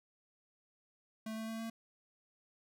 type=tone with pitch steps; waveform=square; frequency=220 / 222 / 224.1 / 226.2 Hz; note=A3 / A3 / A3 / A3; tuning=0 / +16 / +32 / +48 cents; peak=-40 dBFS; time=1.26-1.7 s; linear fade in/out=5 ms; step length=110 ms; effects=none